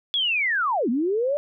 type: linear two-way sweep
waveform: sine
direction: down then up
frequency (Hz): 3430 to 220 to 597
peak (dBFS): -20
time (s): 0.14-1.37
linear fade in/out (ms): 0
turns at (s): 0.89
effects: none